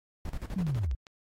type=noise with tremolo; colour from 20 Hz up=brown; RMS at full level=-36 dBFS; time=0.25-0.85 s; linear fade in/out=2 ms; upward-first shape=square; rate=12 Hz; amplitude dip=80%
type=linear sweep; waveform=sine; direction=down; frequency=196 to 51.91 Hz; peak=-27 dBFS; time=0.56-0.95 s; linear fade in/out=5 ms
type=clicks; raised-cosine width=0.2 ms; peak=-30 dBFS; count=4; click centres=0.667 / 0.747 / 0.913 / 1.068 s
effects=AAC 48 kbps